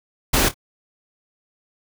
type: noise with echo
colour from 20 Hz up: pink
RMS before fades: -17 dBFS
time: 0.33-0.49 s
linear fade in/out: 10 ms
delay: 27 ms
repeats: 2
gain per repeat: -14 dB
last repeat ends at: 0.544 s
effects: none